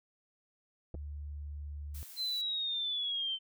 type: tone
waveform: sine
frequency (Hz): 73.1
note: D2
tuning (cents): -7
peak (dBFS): -39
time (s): 0.94-2.03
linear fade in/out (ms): 0
type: clicks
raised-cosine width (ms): 2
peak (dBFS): -33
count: 2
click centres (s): 0.944 / 0.95
type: noise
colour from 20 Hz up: blue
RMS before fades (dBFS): -50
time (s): 1.94-2.42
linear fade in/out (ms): 10
type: linear sweep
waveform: sine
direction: down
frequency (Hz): 4109 to 3083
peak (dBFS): -32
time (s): 2.16-3.39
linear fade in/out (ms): 50
effects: none